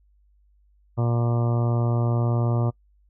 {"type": "harmonic tone", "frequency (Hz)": 118.5, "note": "A#2", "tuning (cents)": 29, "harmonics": [1, 2, 3, 4, 5, 6, 7, 8, 9, 10], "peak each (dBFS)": [-20, -31, -32, -36, -34, -37, -42, -40, -42, -40], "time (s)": [0.97, 2.71], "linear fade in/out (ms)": 20, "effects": ["noise-tail reverb RT60 0.1 s tail -26 dB re dry", "added 50 Hz sine -57 dBFS peak until 3.09 s"]}